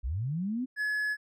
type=linear sweep; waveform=sine; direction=up; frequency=50.3 to 265 Hz; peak=-29 dBFS; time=0.03-0.66 s; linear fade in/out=20 ms
type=tone; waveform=triangle; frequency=1700 Hz; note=G#6; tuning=40 cents sharp; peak=-26 dBFS; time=0.76-1.17 s; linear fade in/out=50 ms
effects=none